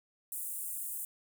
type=high-pass noise; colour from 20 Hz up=pink; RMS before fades=-39 dBFS; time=0.32-1.05 s; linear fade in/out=2 ms; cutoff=8300 Hz; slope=48 dB/octave; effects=none